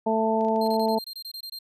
harmonic tone, 221.4 Hz, A3, 11 cents sharp, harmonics 1 / 2 / 3 / 4, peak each -26 / -26 / -26 / -26 dBFS, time 0.06-0.99 s, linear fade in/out 10 ms
clicks, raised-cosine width 0.2 ms, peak -33 dBFS, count 9, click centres 0.41 / 0.449 / 0.485 / 0.561 / 0.664 / 0.71 / 0.741 / 0.797 / 0.882 s
45% pulse tone bursts, 4186 Hz, C8, in tune, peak -34 dBFS, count 11, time 0.61-1.589 s, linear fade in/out 5 ms, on 69 ms, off 22 ms
effects resampled to 32000 Hz

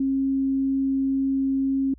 sine tone, 269.8 Hz, C#4, 47 cents flat, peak -20 dBFS, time 0-1.94 s, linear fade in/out 5 ms, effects added 60 Hz sine -46 dBFS peak until 1.98 s

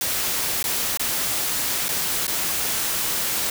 white noise with dropouts, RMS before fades -24 dBFS, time 0.01-3.5 s, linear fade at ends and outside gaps 2 ms, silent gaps 0.628-0.64 / 0.973-0.995 / 1.883-1.889 / 2.268-2.278 s, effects none

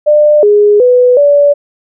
sine tone with pitch steps, 598 / 414.4 / 496.2 / 576 Hz, D5 / G#4 / B4 / D5, +31 / -4 / +8 / -34 cents, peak -3 dBFS, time 0.06-1.54 s, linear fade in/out 20 ms, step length 370 ms, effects none

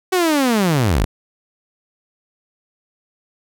sawtooth linear sweep, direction down, 380 to 36.83 Hz, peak -10 dBFS, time 0.12-1.05 s, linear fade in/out 10 ms, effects none

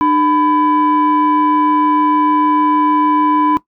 sine tone pair together, 301.1 / 1000 Hz, D4 / B5, +43 / +21 cents, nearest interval octave + major sixth, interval 2078 cents, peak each -11 dBFS, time 0.01-3.57 s, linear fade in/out 0 ms, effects noise-tail reverb RT60 0.1 s tail -18 dB re dry + tanh soft clip ceiling -6 dBFS

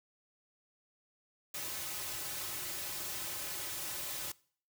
white noise with comb filter, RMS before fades -40 dBFS, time 1.54-4.32 s, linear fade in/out 5 ms, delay 4.3 ms, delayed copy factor -0.8, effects noise-tail reverb RT60 0.5 s tail -22 dB re dry

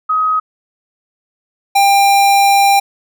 sine / square tone pair in turn, 1263 / 795.6 Hz, D#6 / G5, +26 / +25 cents, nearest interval minor sixth, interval 801 cents, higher first, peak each -11 / -8 dBFS, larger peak second, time 0.09-0.4 / 1.75-2.8 s, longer second, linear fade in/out 10 ms, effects none

